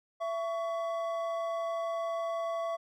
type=tone pair together; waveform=triangle; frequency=668 / 1123.4 Hz; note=E5 / C#6; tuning=+23 / +23 cents; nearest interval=major sixth; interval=900 cents; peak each=-30 / -36 dBFS; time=0.2-2.77 s; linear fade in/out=20 ms; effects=none